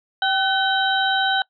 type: harmonic tone with a mistuned harmonic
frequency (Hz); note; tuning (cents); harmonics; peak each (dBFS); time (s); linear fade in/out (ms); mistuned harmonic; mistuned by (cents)
775; G5; -20; 1 / 2 / 4 / 5; -21 / -21 / -26 / -25; 0.22-1.42; 2; 2; -45
effects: noise-tail reverb RT60 0.1 s tail -23 dB re dry